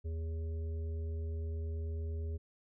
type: harmonic tone with a mistuned harmonic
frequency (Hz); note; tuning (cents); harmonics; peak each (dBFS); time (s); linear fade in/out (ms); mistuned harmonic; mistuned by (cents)
80.2; E2; -47; 1 / 3 / 5 / 7; -35 / -54 / -49 / -60; 0.04-2.38; 20; 5; +38
effects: none